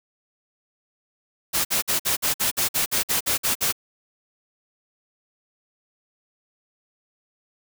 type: noise bursts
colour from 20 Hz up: white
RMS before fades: -22 dBFS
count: 13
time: 1.53-3.726 s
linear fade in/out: 20 ms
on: 120 ms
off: 53 ms
effects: none